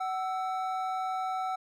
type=tone pair together; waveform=triangle; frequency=752 / 1321.2 Hz; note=F#5 / E6; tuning=+28 / +4 cents; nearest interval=minor seventh; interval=976 cents; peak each=-29 / -34 dBFS; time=0-1.56 s; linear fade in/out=10 ms; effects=none